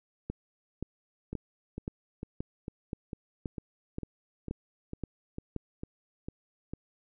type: two click trains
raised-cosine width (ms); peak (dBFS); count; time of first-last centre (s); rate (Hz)
3; -21 / -24; 11 / 13; 0.3-5.563 / 1.33-6.735; 1.9 / 2.22
effects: none